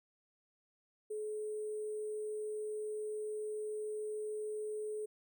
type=tone with sample-and-hold; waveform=sine; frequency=426.5 Hz; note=G#4; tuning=46 cents sharp; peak=-37 dBFS; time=1.1-5.06 s; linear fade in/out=10 ms; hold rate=8820 Hz; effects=none

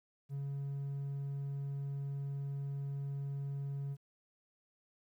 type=tone; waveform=triangle; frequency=139.6 Hz; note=C#3; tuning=13 cents sharp; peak=-34 dBFS; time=0.29-3.97 s; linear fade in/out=50 ms; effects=tanh soft clip ceiling -30 dBFS + 12-bit

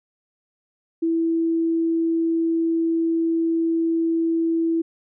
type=tone; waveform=sine; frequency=329.6 Hz; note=E4; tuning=in tune; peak=-18 dBFS; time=1.02-4.82 s; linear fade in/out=10 ms; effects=none

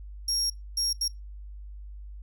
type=tone bursts at uneven times; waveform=35% pulse; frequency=5580 Hz; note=F8; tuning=2 cents flat; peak=-22 dBFS; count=3; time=0.28-0.5 / 0.77-0.93 / 1.01-1.08 s; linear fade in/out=5 ms; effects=noise-tail reverb RT60 0.2 s tail -26 dB re dry + added 50 Hz sine -39 dBFS peak until 2.22 s

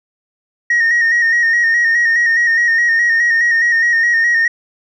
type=tone with vibrato; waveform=sine; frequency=1864.7 Hz; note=A#6; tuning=in tune; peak=-8 dBFS; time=0.7-4.48 s; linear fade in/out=5 ms; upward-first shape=square; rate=4.8 Hz; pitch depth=32 cents each way; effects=tanh soft clip ceiling -8 dBFS

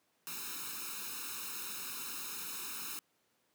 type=noise with comb filter; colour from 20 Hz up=white; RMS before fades=-42 dBFS; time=0.27-2.99 s; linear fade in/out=0 ms; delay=0.76 ms; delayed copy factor=+0.95; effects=pink hiss -75 dBFS RMS until 3.54 s + high-pass 200 Hz 12 dB/octave

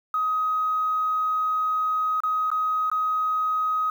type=tone with dropouts; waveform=sine; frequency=1260 Hz; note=D#6; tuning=21 cents sharp; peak=-21 dBFS; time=0.14-3.9 s; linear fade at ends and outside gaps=2 ms; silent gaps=2.204-2.235 / 2.503-2.515 / 2.9-2.915 s; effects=8-bit

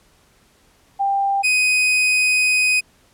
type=tone pair in turn; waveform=sine / 40% pulse; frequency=792 / 2502 Hz; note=G5 / D#7; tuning=+18 / +9 cents; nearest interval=octave + minor sixth; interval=1991 cents; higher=second; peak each=-16 / -13 dBFS; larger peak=second; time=0.99-1.43 / 1.43-2.81 s; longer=second; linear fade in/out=20 ms; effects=pink hiss -56 dBFS RMS until 3.13 s + low-pass 12000 Hz 12 dB/octave

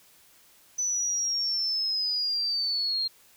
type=linear sweep; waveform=sine; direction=down; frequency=6020 to 4188 Hz; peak=-25 dBFS; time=0.78-3.08 s; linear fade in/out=10 ms; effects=white hiss -58 dBFS RMS until 3.36 s

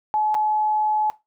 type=tone with dropouts; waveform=sine; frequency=854 Hz; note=G#5; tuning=48 cents sharp; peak=-18 dBFS; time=0.14-1.1 s; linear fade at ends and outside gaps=0 ms; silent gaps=0.344-0.35 s; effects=noise-tail reverb RT60 0.2 s tail -17 dB re dry

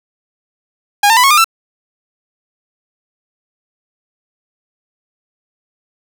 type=tone with pitch steps; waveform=sawtooth; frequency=817 / 901.3 / 994.3 / 1096.9 / 1210.1 / 1334.9 Hz; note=G#5 / A5 / B5 / C#6 / D#6 / E6; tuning=-29 / +41 / +11 / -19 / -49 / +21 cents; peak=-3 dBFS; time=1.03-1.444 s; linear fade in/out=5 ms; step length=69 ms; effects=none

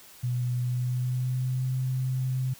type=tone with pitch glide; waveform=sine; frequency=123.47 to 129.38 Hz; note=B2 to C3; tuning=0 to -19 cents; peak=-25 dBFS; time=0.23-2.54 s; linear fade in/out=10 ms; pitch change=+81 cents; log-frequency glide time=0.62-1.69 s; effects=white hiss -51 dBFS RMS until 2.59 s

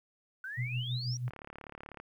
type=exponential sweep; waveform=sine; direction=up; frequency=1480 to 5820 Hz; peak=-38 dBFS; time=0.44-1.17 s; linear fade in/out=2 ms
type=tone with tremolo; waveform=sine; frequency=123.47 Hz; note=B2; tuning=in tune; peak=-30 dBFS; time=0.57-1.3 s; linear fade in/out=20 ms; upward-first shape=sine; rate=6.1 Hz; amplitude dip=60%
type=click train; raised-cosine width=0.5 ms; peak=-30 dBFS; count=27; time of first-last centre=1.28-2 s; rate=36.1 Hz
effects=11-bit

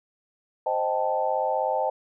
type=chord; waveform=sine; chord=A half-diminished seventh; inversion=first; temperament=equal; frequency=523.3 / 622.3 / 784 / 880 Hz; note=C5 / Eb5 / G5 / A5; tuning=0 / 0 / 0 / 0 cents; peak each=-28 dBFS; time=0.66-1.9 s; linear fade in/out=5 ms; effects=none

